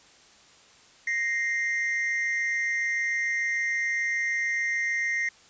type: tone pair together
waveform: triangle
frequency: 1866.2 / 2093 Hz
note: A#6 / C7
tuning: +1 / 0 cents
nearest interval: major second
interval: 199 cents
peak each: -26 dBFS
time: 1.07-5.29 s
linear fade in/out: 5 ms
effects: white hiss -55 dBFS RMS until 5.49 s + resampled to 16000 Hz